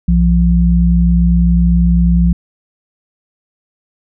sine tone pair together, 61.14 / 173.2 Hz, B1 / F3, -17 / -14 cents, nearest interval octave + tritone, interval 1803 cents, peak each -10 dBFS, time 0.08-2.33 s, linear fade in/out 5 ms, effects none

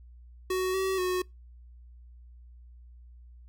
square tone with pitch steps, 371.8 / 381 / 365.7 Hz, F#4 / G4 / F#4, +8 / -49 / -20 cents, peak -27 dBFS, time 0.5-1.22 s, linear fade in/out 5 ms, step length 240 ms, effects noise-tail reverb RT60 0.2 s tail -25 dB re dry + added 60 Hz sine -48 dBFS peak until 3.48 s

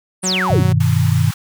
sine exponential sweep, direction down, 10520 to 196 Hz, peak -16 dBFS, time 0.22-0.64 s, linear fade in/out 50 ms
sawtooth tone, 185.9 Hz, F#3, 8 cents sharp, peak -16 dBFS, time 0.23-0.73 s, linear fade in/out 10 ms
sine chord, G augmented, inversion none, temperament equal, 98 / 123.47 / 155.56 Hz, G2 / B2 / D#3, 0 / 0 / 0 cents, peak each -16 dBFS, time 0.5-1.31 s, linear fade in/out 5 ms
pink high-pass noise, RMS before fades -32 dBFS, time 0.8-1.34 s, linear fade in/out 5 ms, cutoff 800 Hz, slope 96 dB/octave
effects none

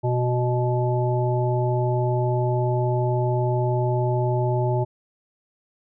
harmonic tone, 123.47 Hz, B2, in tune, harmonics 1 / 3 / 5 / 7, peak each -21 / -26 / -28 / -29 dBFS, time 0.03-4.85 s, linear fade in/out 20 ms, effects none

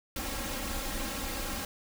pink noise with comb filter, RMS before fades -35 dBFS, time 0.16-1.65 s, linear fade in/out 2 ms, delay 3.7 ms, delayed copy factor +0.85, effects none

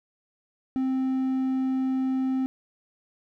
triangle tone, 262 Hz, C4, 2 cents sharp, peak -21 dBFS, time 0.76-2.46 s, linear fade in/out 0 ms, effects none

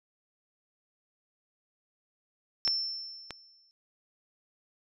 sine tone with exponential decay, 5360 Hz, E8, 28 cents sharp, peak -24 dBFS, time 2.65-3.71 s, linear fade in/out 0 ms, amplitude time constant 230 ms
clicks, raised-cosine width 0.2 ms, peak -14 / -19 dBFS, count 2, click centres 2.677 / 3.307 s
effects none

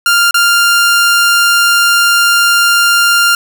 sawtooth tone with dropouts, 1396.9 Hz, F6, in tune, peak -3 dBFS, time 0.06-3.35 s, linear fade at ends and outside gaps 2 ms, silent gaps 0.31-0.343 s, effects none

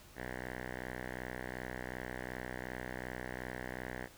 5% pulse tone with low-pass filter, 62.7 Hz, B1, 27 cents sharp, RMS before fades -43 dBFS, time 0.15-4.09 s, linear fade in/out 50 ms, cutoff 1800 Hz, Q 3.4, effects pink hiss -58 dBFS RMS until 4.17 s

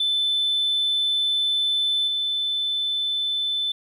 sine tone with level steps, 3520 Hz, A7, in tune, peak -18 / -21 dBFS, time 0-3.72 s, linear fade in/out 5 ms, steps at 2.07 s, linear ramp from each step 10 ms, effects tanh soft clip ceiling -16 dBFS + 10-bit

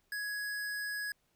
square tone, 1671 Hz, G#6, 10 cents sharp, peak -36 dBFS, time 0.12-1.12 s, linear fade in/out 2 ms, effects pink hiss -75 dBFS RMS until 1.35 s

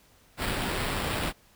pink noise with sample-and-hold, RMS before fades -30 dBFS, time 0.37-1.33 s, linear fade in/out 50 ms, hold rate 6300 Hz, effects pink hiss -60 dBFS RMS until 1.55 s

